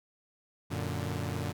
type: chord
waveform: sawtooth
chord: Gb augmented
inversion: none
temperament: equal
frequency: 92.5 / 116.54 / 146.83 Hz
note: Gb2 / Bb2 / D3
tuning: 0 / 0 / 0 cents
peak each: -32 / -33 / -33 dBFS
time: 0.7-1.53 s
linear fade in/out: 20 ms
effects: none